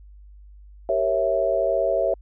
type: chord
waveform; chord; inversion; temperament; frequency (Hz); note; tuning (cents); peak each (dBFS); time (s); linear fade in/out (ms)
sine; G diminished seventh; none; equal with one note detuned; 392 / 466.2 / 548.3 / 659.3; G4 / Bb4 / Db5 / Fb5; 0 / 0 / -19 / 0; -28 / -28 / -23 / -22; 0.89-2.14; 2
effects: added 50 Hz sine -43 dBFS peak until 2.21 s